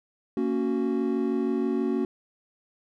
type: chord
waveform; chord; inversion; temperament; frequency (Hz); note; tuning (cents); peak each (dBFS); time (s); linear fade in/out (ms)
triangle; F# major; first; just; 231.2 / 277.5 / 370; A#3 / C#4 / F#4; -14 / +2 / 0; -26; 0.37-2.05; 2
effects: none